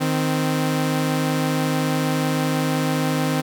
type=tone pair together; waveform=sawtooth; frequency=155 / 260.4 Hz; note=D#3 / C4; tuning=-6 / -8 cents; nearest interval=major sixth; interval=898 cents; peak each=-18 dBFS; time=0-3.42 s; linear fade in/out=20 ms; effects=none